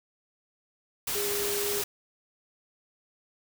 sine tone in noise, 407.8 Hz, G#4, 32 cents flat, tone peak -31 dBFS, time 1.15-1.82 s, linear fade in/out 5 ms, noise white, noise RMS -31 dBFS, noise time 1.07-1.84 s, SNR -3 dB, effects none

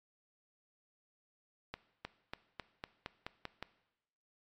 accelerating click train, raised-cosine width 0.3 ms, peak -24 dBFS, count 9, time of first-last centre 1.74-3.626 s, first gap 310 ms, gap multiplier 0.92, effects noise-tail reverb RT60 0.9 s tail -17 dB re dry + MP3 64 kbps

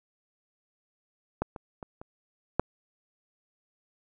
clicks, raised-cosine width 1 ms, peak -13 / -25 / -25 / -28 / -8 dBFS, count 5, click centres 1.42 / 1.562 / 1.828 / 2.015 / 2.596 s, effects none

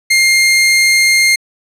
sawtooth tone, 2118 Hz, C7, 21 cents sharp, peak -4 dBFS, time 0.1-1.36 s, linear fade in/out 10 ms, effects low-pass 11000 Hz 12 dB/octave

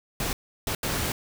pink noise bursts at uneven times, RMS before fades -28 dBFS, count 3, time 0.2-0.33 / 0.67-0.75 / 0.83-1.12 s, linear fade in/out 2 ms, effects none

